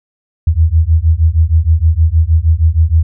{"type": "beating tone pair", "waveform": "sine", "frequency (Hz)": [77.78, 84.18], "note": ["D#2", "E2"], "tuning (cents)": [0, 37], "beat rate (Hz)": 6.4, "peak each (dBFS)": -10, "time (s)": [0.47, 3.03], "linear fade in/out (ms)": 5, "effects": []}